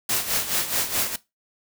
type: noise with tremolo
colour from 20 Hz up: white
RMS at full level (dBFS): -22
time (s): 0.09-1.16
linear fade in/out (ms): 5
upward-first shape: sine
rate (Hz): 4.7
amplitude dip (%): 70
effects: noise-tail reverb RT60 0.2 s tail -18 dB re dry